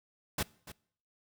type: noise with echo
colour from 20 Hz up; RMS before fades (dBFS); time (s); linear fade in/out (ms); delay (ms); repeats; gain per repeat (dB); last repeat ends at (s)
pink; -32; 0.38-0.43; 5; 290; 1; -15; 0.72
effects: noise-tail reverb RT60 0.6 s tail -23 dB re dry